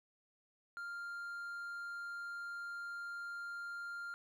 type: tone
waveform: triangle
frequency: 1396.9 Hz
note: F6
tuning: in tune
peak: -40 dBFS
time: 0.77-4.14 s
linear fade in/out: 0 ms
effects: none